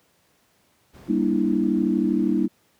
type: noise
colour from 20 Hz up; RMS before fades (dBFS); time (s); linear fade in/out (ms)
brown; -40; 0.93-2.47; 20
type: chord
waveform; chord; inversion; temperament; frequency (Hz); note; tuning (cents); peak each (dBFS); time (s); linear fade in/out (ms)
sine; E half-diminished seventh; first; just; 197.78 / 237.3 / 296.7 / 329.6; G3 / Bb3 / D4 / E4; +16 / +31 / +18 / 0; -24; 1.08-2.48; 20
effects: pink hiss -63 dBFS RMS until 2.79 s + high-pass 100 Hz 12 dB/octave